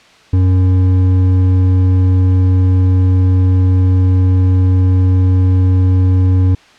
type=tone with hard clipping; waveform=triangle; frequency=92.5 Hz; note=F#2; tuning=in tune; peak=-9 dBFS; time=0.33-6.55 s; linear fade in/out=5 ms; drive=11 dB; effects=white hiss -44 dBFS RMS until 6.78 s + low-pass 4000 Hz 12 dB/octave